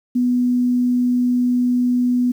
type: tone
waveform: sine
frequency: 246.9 Hz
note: B3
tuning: in tune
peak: -14 dBFS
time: 0.15-2.32 s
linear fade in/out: 10 ms
effects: 8-bit